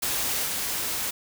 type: noise with level steps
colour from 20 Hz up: white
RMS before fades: -27 / -29 dBFS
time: 0.02-1.11 s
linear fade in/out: 10 ms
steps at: 0.45 s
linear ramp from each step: 10 ms
effects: none